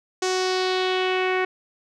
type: tone with low-pass filter sweep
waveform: sawtooth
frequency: 371.2 Hz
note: F#4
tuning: 6 cents sharp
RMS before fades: -23 dBFS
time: 0.22-1.45 s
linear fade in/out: 5 ms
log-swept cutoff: 6500 to 2100 Hz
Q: 2.6
effects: none

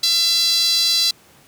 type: tone with high-pass filter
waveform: sawtooth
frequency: 673 Hz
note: E5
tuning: 36 cents sharp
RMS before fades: -17 dBFS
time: 0.03-1.11 s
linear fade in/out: 5 ms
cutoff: 4300 Hz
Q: 8.3
effects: pink hiss -50 dBFS RMS until 1.47 s + high-pass 100 Hz 12 dB/octave

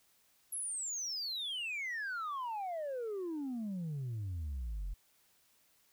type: exponential sweep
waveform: sine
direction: down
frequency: 11390 to 41.27 Hz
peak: -34 dBFS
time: 0.52-4.94 s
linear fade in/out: 10 ms
effects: tanh soft clip ceiling -35 dBFS + white hiss -70 dBFS RMS until 5.92 s

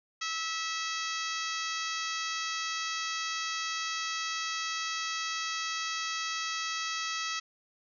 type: harmonic tone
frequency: 651 Hz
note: E5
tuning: 22 cents flat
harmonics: 2 / 3 / 4 / 5 / 6 / 7 / 8 / 9 / 10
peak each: -37 / -39 / -40 / -41 / -42 / -42 / -43 / -44 / -44 dBFS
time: 0.21-7.4 s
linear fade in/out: 10 ms
effects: none

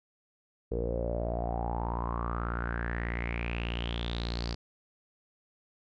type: tone with low-pass filter sweep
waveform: sawtooth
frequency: 58.3 Hz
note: A#1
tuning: 1 cent sharp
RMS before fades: -33 dBFS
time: 0.71-4.55 s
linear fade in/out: 10 ms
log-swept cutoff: 450 to 4800 Hz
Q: 7.9
effects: none

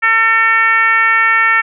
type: tone with frequency modulation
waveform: sine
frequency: 1800 Hz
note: A6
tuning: 39 cents sharp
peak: -8 dBFS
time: 0.02-1.62 s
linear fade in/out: 20 ms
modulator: 450 Hz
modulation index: 1.2
effects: none

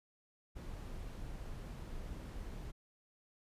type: noise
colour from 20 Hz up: brown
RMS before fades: -45 dBFS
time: 0.55-2.72 s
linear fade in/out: 20 ms
effects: resampled to 32000 Hz

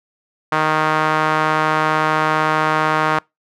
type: tone with band-pass filter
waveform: sawtooth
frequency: 155.56 Hz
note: D#3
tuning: in tune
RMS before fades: -17 dBFS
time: 0.52-3.19 s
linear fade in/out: 5 ms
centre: 1200 Hz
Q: 1.7
effects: noise-tail reverb RT60 0.2 s tail -26 dB re dry

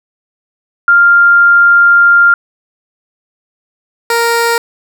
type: tone pair in turn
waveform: sine / 15% pulse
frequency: 1396.9 / 466.2 Hz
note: F6 / A#4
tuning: 0 / 0 cents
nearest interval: octave + perfect fifth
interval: 1900 cents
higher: first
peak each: -3 dBFS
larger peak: neither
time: 0.88-2.34 / 4.1-4.58 s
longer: first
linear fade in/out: 2 ms
effects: none

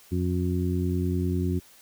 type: harmonic tone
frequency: 90 Hz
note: F#2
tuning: 47 cents flat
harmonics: 1 / 2 / 3 / 4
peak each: -26 / -29 / -31 / -32 dBFS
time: 0.11-1.6 s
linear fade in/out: 20 ms
effects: white hiss -54 dBFS RMS until 1.81 s

